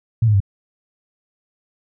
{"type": "tone with pitch steps", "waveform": "sine", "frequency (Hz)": [114.2, 105.94, 98.27], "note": ["A#2", "G#2", "G2"], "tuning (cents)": [-35, 35, 5], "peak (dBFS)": -11, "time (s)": [0.22, 0.403], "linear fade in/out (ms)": 5, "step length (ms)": 61, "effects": []}